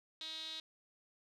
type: tone with band-pass filter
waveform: sawtooth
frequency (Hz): 317.7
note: D#4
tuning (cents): +36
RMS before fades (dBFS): -45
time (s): 0.21-0.6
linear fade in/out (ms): 2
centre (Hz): 3800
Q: 8.6
effects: none